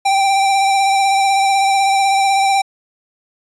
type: tone with vibrato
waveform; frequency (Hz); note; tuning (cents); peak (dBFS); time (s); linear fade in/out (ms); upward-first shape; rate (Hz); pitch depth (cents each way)
square; 784; G5; 0; -12; 0.05-2.62; 10; sine; 16; 24
effects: resampled to 22050 Hz